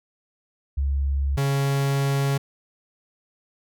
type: tone pair in turn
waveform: sine / 45% pulse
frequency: 69.3 / 138.6 Hz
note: C#2 / C#3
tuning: 0 / 0 cents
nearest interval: octave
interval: 1200 cents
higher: second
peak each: -20 dBFS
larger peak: neither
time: 0.77-1.37 / 1.37-2.38 s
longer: second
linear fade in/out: 10 ms
effects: none